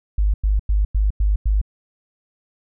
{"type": "tone bursts", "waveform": "sine", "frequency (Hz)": 51, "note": "G#1", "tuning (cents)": -31, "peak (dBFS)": -14, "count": 6, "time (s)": [0.18, 1.615], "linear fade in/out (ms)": 5, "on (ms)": 160, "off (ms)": 95, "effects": []}